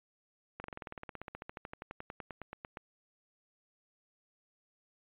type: slowing click train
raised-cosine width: 0.5 ms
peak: -27 dBFS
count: 30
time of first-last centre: 0.6-2.772 s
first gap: 41 ms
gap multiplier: 1.04
effects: resampled to 8000 Hz